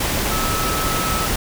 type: tone in noise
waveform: sine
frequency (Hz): 1300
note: E6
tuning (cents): -24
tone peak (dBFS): -24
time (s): 0.31-1.26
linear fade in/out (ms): 5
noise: pink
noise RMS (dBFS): -21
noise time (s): 0-1.36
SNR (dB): -6
effects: none